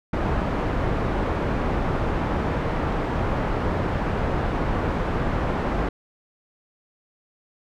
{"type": "low-pass noise", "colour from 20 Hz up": "pink", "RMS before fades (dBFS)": -24, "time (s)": [0.13, 5.89], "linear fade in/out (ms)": 5, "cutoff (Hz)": 1300, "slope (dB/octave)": 12, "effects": []}